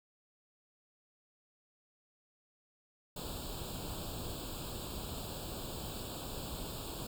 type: noise with comb filter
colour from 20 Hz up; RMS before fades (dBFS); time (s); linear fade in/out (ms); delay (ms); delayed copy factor
pink; -42; 3.16-7.07; 5; 0.25; +1
effects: none